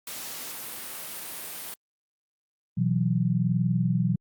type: high-pass noise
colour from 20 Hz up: white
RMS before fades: -37 dBFS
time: 0.07-1.74 s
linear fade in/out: 2 ms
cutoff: 130 Hz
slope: 12 dB/octave
type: chord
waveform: sine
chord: B suspended fourth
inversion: none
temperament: equal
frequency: 123.47 / 164.81 / 185 Hz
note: B2 / E3 / F#3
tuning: 0 / 0 / 0 cents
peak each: -26 dBFS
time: 2.77-4.16 s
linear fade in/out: 10 ms
effects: Opus 48 kbps